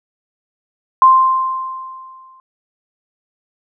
sine tone with exponential decay, 1046.5 Hz, C6, in tune, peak -3 dBFS, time 1.02-2.4 s, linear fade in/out 1 ms, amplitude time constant 300 ms, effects none

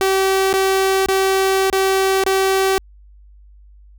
sawtooth tone with dropouts, 384.3 Hz, G4, 34 cents flat, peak -10 dBFS, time 0.01-2.78 s, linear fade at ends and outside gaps 0 ms, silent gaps 0.529-0.538 / 1.06-1.086 / 1.7-1.728 / 2.238-2.264 s, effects added 50 Hz sine -42 dBFS peak until 3.98 s

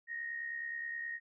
sine tone with amplitude modulation, 1864.7 Hz, A#6, in tune, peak -35 dBFS, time 0.07-1.2 s, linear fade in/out 50 ms, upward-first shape sine, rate 69.5 Hz, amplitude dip 55%, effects none

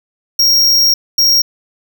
square tone bursts at uneven times, 5588 Hz, F8, in tune, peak -8 dBFS, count 2, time 0.39-0.94 / 1.18-1.42 s, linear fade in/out 5 ms, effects none

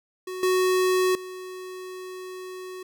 square tone with level steps, 370 Hz, F#4, in tune, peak -32 / -20 / -36 dBFS, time 0.27-2.83 s, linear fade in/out 5 ms, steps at 0.43 / 1.15 s, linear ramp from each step 2 ms, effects none

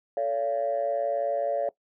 sine tone cluster, 444.2 / 568 / 687 Hz, A4 / C#5 / F5, +16 / +42 / -29 cents, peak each -33 / -25 / -29 dBFS, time 0.17-1.69 s, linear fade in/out 2 ms, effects noise-tail reverb RT60 0.1 s tail -19 dB re dry + tanh soft clip ceiling -18 dBFS

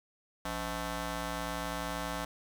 10% pulse ring-modulated tone, 229.1 Hz, A#3, 30 cents flat, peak -23 dBFS, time 0.45-2.25 s, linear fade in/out 5 ms, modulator 404 Hz, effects none

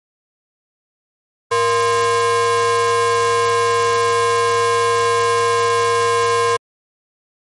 square ring-modulated tone, 287.5 Hz, D4, 37 cents flat, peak -11 dBFS, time 1.51-6.57 s, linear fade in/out 10 ms, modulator 757 Hz, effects high-pass 150 Hz 12 dB/octave + MP3 48 kbps

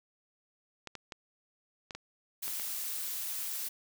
clicks, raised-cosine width 0.2 ms, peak -24 dBFS, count 7, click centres 0.873 / 0.953 / 1.122 / 1.908 / 1.95 / 2.48 / 2.598 s
blue noise, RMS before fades -37 dBFS, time 2.42-3.69 s, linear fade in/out 10 ms
effects none

